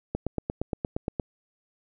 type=click train; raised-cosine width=2 ms; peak=-14 dBFS; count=10; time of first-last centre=0.15-1.198 s; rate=8.59 Hz; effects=none

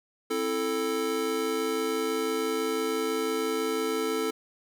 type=chord; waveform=square; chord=A minor; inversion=first; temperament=just; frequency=264 / 330 / 440 Hz; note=C4 / E4 / A4; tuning=+16 / +2 / 0 cents; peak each=-35 / -34 / -29 dBFS; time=0.3-4.31 s; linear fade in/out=10 ms; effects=none

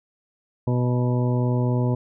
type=harmonic tone with a mistuned harmonic; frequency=123.7 Hz; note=B2; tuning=3 cents sharp; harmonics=1 / 2 / 3 / 4 / 5 / 7 / 8; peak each=-20 / -26 / -30 / -32 / -34 / -37 / -38 dBFS; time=0.67-1.95 s; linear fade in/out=5 ms; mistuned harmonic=8; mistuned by=-21 cents; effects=none

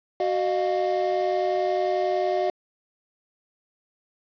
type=tone cluster; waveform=triangle; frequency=371.7 / 613 / 704 Hz; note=F#4 / D#5 / F5; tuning=+8 / -26 / +14 cents; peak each=-24 dBFS; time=0.2-2.5 s; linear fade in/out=2 ms; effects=resampled to 11025 Hz + 7-bit

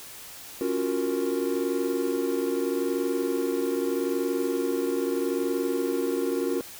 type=chord; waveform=triangle; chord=Gb major seventh; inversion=second; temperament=equal; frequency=277.2 / 349.2 / 370 / 466.2 Hz; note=Db4 / F4 / Gb4 / Bb4; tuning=0 / 0 / 0 / 0 cents; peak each=-28 dBFS; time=0.61-6.61 s; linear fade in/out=2 ms; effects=white hiss -43 dBFS RMS until 6.79 s

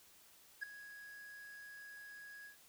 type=tone with ADSR envelope; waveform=triangle; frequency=1661.2 Hz; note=G#6; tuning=in tune; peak=-34 dBFS; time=0.61-2.57 s; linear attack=22 ms; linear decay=4 ms; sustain=-15 dB; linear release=110 ms; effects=white hiss -64 dBFS RMS until 2.68 s

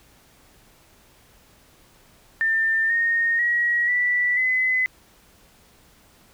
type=tone with pitch steps; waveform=sine; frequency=1795 / 1849.7 / 1906.1 / 1964.3 / 2024 Hz; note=A6 / A#6 / A#6 / B6 / B6; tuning=+34 / -14 / +38 / -10 / +42 cents; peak=-18 dBFS; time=2.41-4.86 s; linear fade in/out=0 ms; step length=490 ms; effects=pink hiss -55 dBFS RMS until 6.33 s

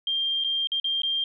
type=tone with dropouts; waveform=sine; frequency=3189 Hz; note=G7; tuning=29 cents sharp; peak=-23 dBFS; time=0.07-1.24 s; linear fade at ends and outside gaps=2 ms; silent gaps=0.439-0.445 / 0.672-0.718 / 0.8-0.843 / 1.019-1.033 s; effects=none

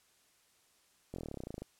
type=slowing click train; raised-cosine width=2 ms; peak=-28 dBFS; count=17; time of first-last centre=1.14-1.62 s; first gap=22 ms; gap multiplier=1.04; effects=white hiss -69 dBFS RMS until 1.79 s + low-pass 11000 Hz 12 dB/octave

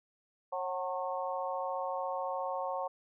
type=harmonic tone with a mistuned harmonic; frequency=181.4 Hz; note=F#3; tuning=34 cents flat; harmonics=3 / 4 / 5 / 6; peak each=-37 / -38 / -39 / -40 dBFS; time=0.52-2.88 s; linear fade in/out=10 ms; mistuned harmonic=4; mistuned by=+44 cents; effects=none

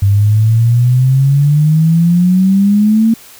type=exponential sweep; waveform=sine; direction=up; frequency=98 to 228.3 Hz; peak=-6 dBFS; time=0.02-3.14 s; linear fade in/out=5 ms; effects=white hiss -38 dBFS RMS until 3.39 s

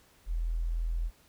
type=tone; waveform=sine; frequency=41.52 Hz; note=E1; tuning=13 cents sharp; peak=-28 dBFS; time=0.26-1.11 s; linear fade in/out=50 ms; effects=pink hiss -62 dBFS RMS until 1.28 s

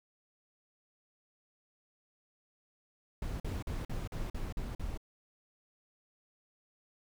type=noise bursts; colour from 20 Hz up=brown; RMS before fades=-37 dBFS; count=8; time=3.22-4.975 s; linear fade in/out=2 ms; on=180 ms; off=45 ms; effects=none

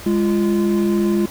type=tone pair together; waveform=triangle; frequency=205.5 / 344.6 Hz; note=G#3 / F4; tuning=-18 / -23 cents; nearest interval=major sixth; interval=895 cents; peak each=-15 / -16 dBFS; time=0.06-1.26 s; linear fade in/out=5 ms; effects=pink hiss -36 dBFS RMS until 1.3 s

